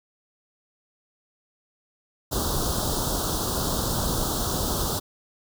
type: band-stop noise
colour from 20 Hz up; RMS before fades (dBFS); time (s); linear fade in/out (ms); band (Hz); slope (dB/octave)
pink; -26; 2.31-5; 20; 1400 to 3400; 48
effects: none